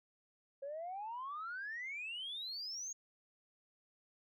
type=exponential sweep; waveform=sine; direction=up; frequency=539 to 6700 Hz; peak=-40 dBFS; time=0.62-2.93 s; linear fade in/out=10 ms; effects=tanh soft clip ceiling -37 dBFS